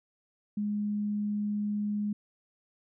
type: tone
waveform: sine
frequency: 207.7 Hz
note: G#3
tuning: in tune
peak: -28 dBFS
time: 0.57-2.13 s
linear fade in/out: 5 ms
effects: none